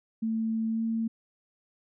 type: tone with pitch glide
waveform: sine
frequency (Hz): 223.3 to 225.8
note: A3 to A3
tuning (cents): +26 to +45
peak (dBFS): -26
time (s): 0.22-1.08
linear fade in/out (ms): 10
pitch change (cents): +19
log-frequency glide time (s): 0.7-0.81
effects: none